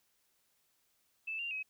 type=tone with pitch steps; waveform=sine; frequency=2632 / 2779 / 2549 Hz; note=E7 / F7 / D#7; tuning=-3 / -9 / +41 cents; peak=-36 dBFS; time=1.27-1.63 s; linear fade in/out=10 ms; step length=120 ms; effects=white hiss -75 dBFS RMS until 1.69 s